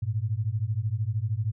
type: beating tone pair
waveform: sine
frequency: 102 / 115 Hz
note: G#2 / A#2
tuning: -31 / -23 cents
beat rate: 13 Hz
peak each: -28 dBFS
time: 0.02-1.52 s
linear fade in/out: 10 ms
effects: none